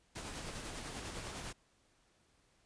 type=noise with tremolo; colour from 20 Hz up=pink; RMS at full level=-43 dBFS; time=0.15-1.53 s; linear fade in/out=10 ms; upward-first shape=sine; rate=10 Hz; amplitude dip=35%; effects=pink hiss -72 dBFS RMS until 2.65 s + resampled to 22050 Hz